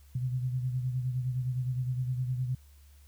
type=beating tone pair; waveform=sine; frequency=126 / 135.7 Hz; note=B2 / C#3; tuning=+35 / -36 cents; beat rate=9.7 Hz; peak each=-29 / -38 dBFS; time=0.15-2.55 s; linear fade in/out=5 ms; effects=added 71 Hz sine -53 dBFS peak until 3.07 s + white hiss -65 dBFS RMS until 3.07 s